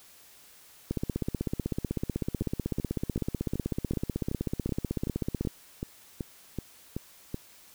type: two click trains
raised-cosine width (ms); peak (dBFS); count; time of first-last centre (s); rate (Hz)
3; -16 / -19; 74 / 14; 0.91-5.473 / 2.42-7.344; 16 / 2.64
effects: white hiss -55 dBFS RMS until 7.74 s